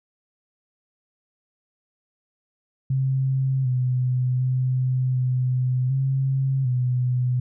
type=tone with pitch steps; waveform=sine; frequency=133 / 126.5 / 128.6 / 127.1 / 134.2 / 125.2 Hz; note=C3 / B2 / C3 / C3 / C3 / B2; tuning=+29 / +42 / -30 / -50 / +44 / +24 cents; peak=-19 dBFS; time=2.9-7.4 s; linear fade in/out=5 ms; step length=750 ms; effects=none